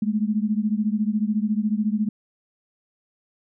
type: beating tone pair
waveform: sine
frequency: 207.7 / 221.7 Hz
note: G#3 / A3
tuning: 0 / +13 cents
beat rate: 14 Hz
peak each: -22 / -24 dBFS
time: 0.02-2.09 s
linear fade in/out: 5 ms
effects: none